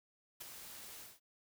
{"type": "noise with ADSR envelope", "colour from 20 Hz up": "white", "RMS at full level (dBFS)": -45, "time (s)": [0.4, 1.2], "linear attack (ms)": 11, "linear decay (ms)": 18, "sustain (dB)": -6, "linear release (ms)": 190, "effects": []}